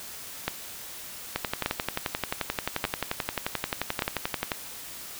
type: two click trains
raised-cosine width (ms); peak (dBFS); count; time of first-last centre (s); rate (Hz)
0.3; -9 / -10; 4 / 37; 0.48-4.022 / 1.36-4.518; 0.847 / 11.4
effects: white hiss -41 dBFS RMS until 5.19 s